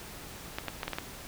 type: clicks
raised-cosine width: 0.3 ms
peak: -16 dBFS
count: 6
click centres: 0.585 / 0.683 / 0.832 / 0.88 / 0.933 / 0.985 s
effects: pink hiss -45 dBFS RMS until 1.27 s